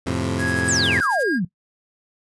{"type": "chord", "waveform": "15% pulse", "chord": "F major", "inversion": "none", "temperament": "equal", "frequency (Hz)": [87.31, 110, 130.81], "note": ["F2", "A2", "C3"], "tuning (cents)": [0, 0, 0], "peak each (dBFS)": [-19, -21, -21], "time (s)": [0.06, 1.01], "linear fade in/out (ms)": 10}
{"type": "noise with tremolo", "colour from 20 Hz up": "violet", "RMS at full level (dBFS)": -31, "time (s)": [0.38, 1.24], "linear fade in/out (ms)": 20, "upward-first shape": "sine", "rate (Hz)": 11, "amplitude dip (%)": 85}
{"type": "tone with pitch glide", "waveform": "triangle", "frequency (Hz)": [1661.2, 1623.3], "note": ["G#6", "G#6"], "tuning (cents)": [0, -40], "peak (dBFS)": -20, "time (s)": [0.38, 1.4], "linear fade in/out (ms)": 50, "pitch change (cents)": -40, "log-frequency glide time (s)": [0.74, 0.89]}
{"type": "exponential sweep", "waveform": "sine", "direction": "down", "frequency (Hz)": [8500, 160], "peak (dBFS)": -19, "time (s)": [0.68, 1.45], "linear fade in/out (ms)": 5}
{"effects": ["noise-tail reverb RT60 0.1 s tail -18 dB re dry", "resampled to 24000 Hz"]}